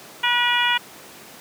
harmonic tone with a mistuned harmonic, 482.5 Hz, B4, 40 cents flat, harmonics 2 / 3 / 4 / 5 / 6 / 7, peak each -23 / -24 / -24 / -25 / -23 / -27 dBFS, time 0.23-0.78 s, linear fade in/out 10 ms, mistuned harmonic 3, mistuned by +18 cents, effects pink hiss -42 dBFS RMS until 1.4 s + high-pass 200 Hz 12 dB/octave

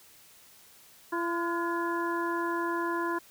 harmonic tone with a mistuned harmonic, 340 Hz, F4, 46 cents flat, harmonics 1 / 2 / 3 / 4 / 5, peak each -31 / -41 / -32 / -38 / -38 dBFS, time 1.12-3.19 s, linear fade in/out 10 ms, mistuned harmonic 4, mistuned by +74 cents, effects white hiss -56 dBFS RMS until 3.3 s

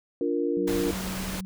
sine chord, Bb major, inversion first, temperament equal with one note detuned, 291.5 / 349.2 / 466.2 Hz, D4 / F4 / Bb4, -13 / 0 / 0 cents, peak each -28 dBFS, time 0.21-0.91 s, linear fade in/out 2 ms
sine tone, 188.3 Hz, F#3, 31 cents sharp, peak -33 dBFS, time 0.57-1.45 s, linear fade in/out 0 ms
pink noise, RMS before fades -34 dBFS, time 0.67-1.41 s, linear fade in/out 10 ms
effects none

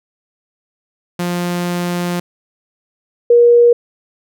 sawtooth / sine tone pair in turn, 175.8 / 476.2 Hz, F3 / A#4, +12 / +37 cents, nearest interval octave + perfect fourth, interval 1725 cents, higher second, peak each -13 / -5 dBFS, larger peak second, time 1.19-2.2 / 3.3-3.73 s, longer first, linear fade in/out 5 ms, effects none

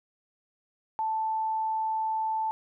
sine tone, 880 Hz, A5, in tune, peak -26 dBFS, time 0.99-2.51 s, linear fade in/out 0 ms, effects none

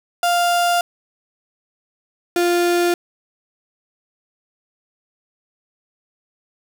35% pulse tone pair in turn, 698.5 / 349.2 Hz, F5 / F4, 0 / 0 cents, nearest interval octave, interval 1200 cents, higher first, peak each -13 dBFS, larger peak neither, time 0.23-0.81 / 2.36-2.94 s, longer neither, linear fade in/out 2 ms, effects none

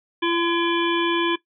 harmonic tone with a mistuned harmonic, 340.2 Hz, F4, 45 cents flat, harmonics 1 / 3 / 5 / 7 / 9 / 10, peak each -21 / -26 / -28 / -29 / -31 / -31 dBFS, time 0.22-1.36 s, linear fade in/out 10 ms, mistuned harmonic 5, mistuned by -16 cents, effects noise-tail reverb RT60 0.1 s tail -17 dB re dry

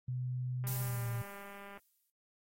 sine tone with pitch glide, 125.9 to 116.79 Hz, B2 to A#2, +34 to +4 cents, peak -34 dBFS, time 0.08-1.22 s, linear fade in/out 5 ms, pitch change -130 cents, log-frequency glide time 0.8-1.06 s
click train, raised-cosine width 0.5 ms, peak -36 dBFS, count 228, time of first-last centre 0.64-1.775 s, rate 200 Hz
violet noise with exponential decay, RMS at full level -37 dBFS, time 0.67-2.1 s, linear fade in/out 0 ms, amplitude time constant 310 ms
effects AAC 48 kbps

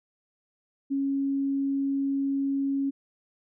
sine tone, 275.4 Hz, C#4, 11 cents flat, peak -24 dBFS, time 0.9-2.91 s, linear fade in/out 20 ms, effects none

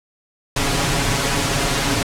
pink noise with comb filter, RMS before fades -19 dBFS, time 0.56-2.03 s, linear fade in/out 5 ms, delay 7.2 ms, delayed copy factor +0.75, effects low-pass 9000 Hz 12 dB/octave

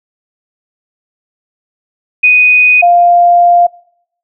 sine tone pair in turn, 2489 / 698.5 Hz, D#7 / F5, 0 / 0 cents, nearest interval octave + minor seventh, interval 2200 cents, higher first, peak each -3 dBFS, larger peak neither, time 2.23-2.82 / 2.82-3.67 s, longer second, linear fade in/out 10 ms, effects noise-tail reverb RT60 0.7 s tail -24 dB re dry

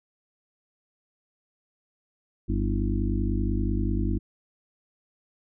harmonic tone with a mistuned harmonic, 50.2 Hz, G1, 42 cents sharp, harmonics 1 / 2 / 4 / 5 / 6 / 7, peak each -26 / -29 / -32 / -33 / -34 / -34 dBFS, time 2.48-4.19 s, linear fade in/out 20 ms, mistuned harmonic 7, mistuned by -74 cents, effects none

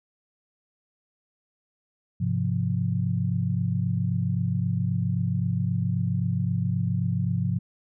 sine chord, F minor, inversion first, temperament equal with one note detuned, 103.23 / 130.81 / 174.61 Hz, Ab2 / C3 / F3, -10 / 0 / 0 cents, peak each -27 dBFS, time 2.2-7.59 s, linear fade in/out 10 ms, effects none

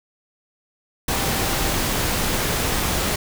sine tone in noise, 784 Hz, G5, in tune, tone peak -33 dBFS, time 1.1-1.73 s, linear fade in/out 5 ms, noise pink, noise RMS -22 dBFS, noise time 1.08-3.16 s, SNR -14 dB, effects none

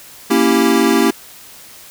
square chord, A# diminished seventh, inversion none, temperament equal, 233.1 / 277.2 / 329.6 / 392 Hz, A#3 / C#4 / E4 / G4, 0 / 0 / 0 / 0 cents, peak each -17 dBFS, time 0.3-1.11 s, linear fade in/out 10 ms, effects white hiss -39 dBFS RMS until 1.9 s

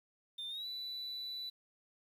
triangle tone with pitch glide, 3598 to 3969 Hz, A7 to B7, +38 to +8 cents, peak -38 dBFS, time 0.38-1.5 s, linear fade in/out 10 ms, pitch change +170 cents, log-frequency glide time 0.49-0.66 s, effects tanh soft clip ceiling -34 dBFS + 11-bit

